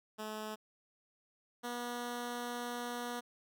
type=tone pair in turn; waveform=10% pulse; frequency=215.3 / 241.7 Hz; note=A3 / B3; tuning=-37 / -37 cents; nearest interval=major second; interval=200 cents; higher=second; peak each=-32 / -30 dBFS; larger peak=second; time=0.18-0.56 / 1.63-3.21 s; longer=second; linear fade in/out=20 ms; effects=none